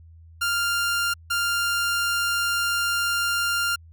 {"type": "tone bursts at uneven times", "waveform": "sawtooth", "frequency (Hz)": 1396.9, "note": "F6", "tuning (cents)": 0, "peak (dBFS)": -18, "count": 2, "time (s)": [[0.41, 1.14], [1.3, 3.76]], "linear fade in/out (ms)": 10, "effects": ["added 82 Hz sine -45 dBFS peak until 3.92 s"]}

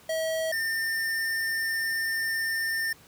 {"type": "tone pair in turn", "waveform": "square", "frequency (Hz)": [643, 1804.6], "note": ["E5", "A6"], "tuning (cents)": [-43, 43], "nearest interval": "octave + tritone", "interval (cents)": 1786, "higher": "second", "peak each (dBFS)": -27, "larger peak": "neither", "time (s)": [[0.09, 0.52], [0.52, 2.93]], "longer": "second", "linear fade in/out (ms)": 5, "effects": ["pink hiss -54 dBFS RMS until 3.07 s", "high-pass 60 Hz 12 dB/octave"]}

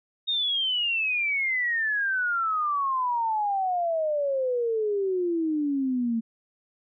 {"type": "exponential sweep", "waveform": "sine", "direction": "down", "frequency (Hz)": [3729, 223.4], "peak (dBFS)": -23, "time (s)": [0.27, 6.21], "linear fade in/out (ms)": 20, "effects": []}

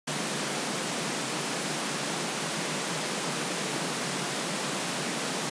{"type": "high-pass noise", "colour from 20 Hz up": "pink", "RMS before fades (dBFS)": -31, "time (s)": [0.07, 5.5], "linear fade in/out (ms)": 10, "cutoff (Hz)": 140, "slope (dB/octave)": 96, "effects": ["resampled to 22050 Hz"]}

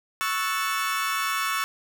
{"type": "chord", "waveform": "30% pulse", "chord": "F# minor seventh", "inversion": "second", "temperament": "equal", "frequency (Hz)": [1108.7, 1318.5, 1480, 1760], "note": ["C#6", "E6", "F#6", "A6"], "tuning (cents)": [0, 0, 0, 0], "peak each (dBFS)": [-26, -26, -31, -30], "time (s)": [0.21, 1.64], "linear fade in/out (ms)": 0, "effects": []}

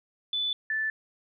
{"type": "tone pair in turn", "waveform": "sine", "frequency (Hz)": [3487, 1755.6], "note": ["A7", "A6"], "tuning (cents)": [-16, -4], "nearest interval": "octave", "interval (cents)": 1188, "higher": "first", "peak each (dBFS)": -26, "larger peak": "neither", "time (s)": [[0.33, 0.53], [0.7, 0.9]], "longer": "neither", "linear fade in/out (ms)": 2, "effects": []}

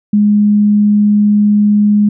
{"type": "tone", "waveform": "sine", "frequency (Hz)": 207.7, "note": "G#3", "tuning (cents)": 0, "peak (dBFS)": -6, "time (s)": [0.13, 2.09], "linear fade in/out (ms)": 5, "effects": []}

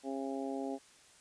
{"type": "harmonic tone", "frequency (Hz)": 135.6, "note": "C#3", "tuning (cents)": -38, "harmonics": [2, 3, 4, 5, 6], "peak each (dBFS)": [-38, -42, -44, -44, -46], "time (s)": [0.03, 0.79], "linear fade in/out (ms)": 50, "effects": ["white hiss -61 dBFS RMS until 1.2 s", "resampled to 22050 Hz"]}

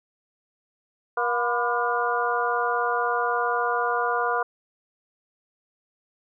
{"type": "harmonic tone with a mistuned harmonic", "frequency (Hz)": 238.8, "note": "A#3", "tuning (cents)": 42, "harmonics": [2, 3, 4, 5, 6], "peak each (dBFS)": [-28, -28, -28, -28, -28], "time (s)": [1.17, 4.43], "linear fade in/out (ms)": 5, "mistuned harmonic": 4, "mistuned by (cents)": 78, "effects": []}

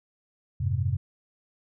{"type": "chord", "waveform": "sine", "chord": "F minor", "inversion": "none", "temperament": "equal with one note detuned", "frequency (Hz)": [89.24, 103.83, 130.81], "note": ["F2", "Ab2", "C3"], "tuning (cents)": [38, 0, 0], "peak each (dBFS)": -28, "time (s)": [0.6, 0.97], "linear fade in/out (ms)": 10, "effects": []}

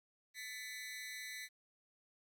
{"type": "tone with amplitude modulation", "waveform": "sawtooth", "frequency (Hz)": 2000, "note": "B6", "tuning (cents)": 21, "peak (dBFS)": -37, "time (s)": [0.34, 1.49], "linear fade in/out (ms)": 50, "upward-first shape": "sine", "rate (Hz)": 245, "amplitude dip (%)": 100, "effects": ["12-bit"]}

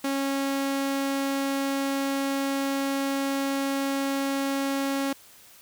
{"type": "tone", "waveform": "sawtooth", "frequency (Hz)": 274.6, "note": "C#4", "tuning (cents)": -16, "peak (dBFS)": -21, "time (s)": [0.04, 5.13], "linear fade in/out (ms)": 5, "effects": ["white hiss -52 dBFS RMS until 5.61 s"]}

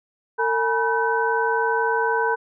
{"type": "tone cluster", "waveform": "sine", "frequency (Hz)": [453, 841, 971, 1524], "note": ["A#4", "G#5", "B5", "G6"], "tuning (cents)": [-50, 22, -30, -49], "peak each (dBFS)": [-23, -28, -23, -24], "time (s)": [0.38, 2.36], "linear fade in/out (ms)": 20, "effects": []}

